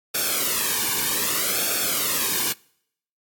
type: noise with flanger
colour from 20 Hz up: white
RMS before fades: -23 dBFS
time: 0.14-2.53 s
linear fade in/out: 10 ms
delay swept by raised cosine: 1 to 1.54 ms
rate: 0.64 Hz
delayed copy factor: -0.75
effects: noise-tail reverb RT60 0.7 s tail -26 dB re dry + AAC 64 kbps